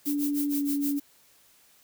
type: noise with tremolo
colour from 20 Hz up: violet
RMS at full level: -32 dBFS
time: 0.05-1 s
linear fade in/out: 10 ms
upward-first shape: sine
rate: 6.4 Hz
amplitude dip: 95%
type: tone with pitch glide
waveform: sine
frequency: 288.7 to 284.7 Hz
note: D4 to C#4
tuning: -30 to +46 cents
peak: -25 dBFS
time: 0.06-1 s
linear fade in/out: 20 ms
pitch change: -24 cents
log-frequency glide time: 0.49-0.61 s
effects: white hiss -60 dBFS RMS until 1.83 s